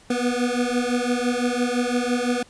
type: beating tone pair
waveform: 25% pulse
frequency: 241.9 / 247.8 Hz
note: B3 / B3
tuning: -36 / +6 cents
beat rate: 5.9 Hz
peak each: -20 dBFS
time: 0.1-2.43 s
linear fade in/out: 5 ms
effects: pink hiss -52 dBFS RMS until 2.49 s + resampled to 22050 Hz